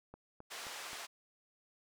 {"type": "click train", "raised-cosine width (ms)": 1, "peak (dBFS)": -36, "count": 4, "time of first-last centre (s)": [0.14, 0.932], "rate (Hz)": 3.79}
{"type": "band-pass noise", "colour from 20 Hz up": "pink", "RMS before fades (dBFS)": -46, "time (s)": [0.5, 1.07], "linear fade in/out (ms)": 20, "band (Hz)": [830, 8800], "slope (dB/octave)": 12}
{"effects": []}